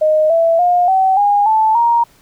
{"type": "tone with pitch steps", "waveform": "sine", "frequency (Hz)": [619, 663.4, 711, 762.1, 816.8, 875.4, 938.2], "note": ["D#5", "E5", "F5", "G5", "G#5", "A5", "A#5"], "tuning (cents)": [-9, 11, 31, -49, -29, -9, 11], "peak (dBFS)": -9, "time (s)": [0.01, 2.04], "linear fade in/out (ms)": 10, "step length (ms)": 290, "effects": ["pink hiss -50 dBFS RMS until 2.21 s"]}